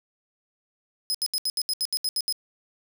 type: tone bursts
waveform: sawtooth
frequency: 5070 Hz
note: D#8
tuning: 32 cents sharp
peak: -21 dBFS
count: 11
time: 1.1-2.325 s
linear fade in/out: 0 ms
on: 45 ms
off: 73 ms
effects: none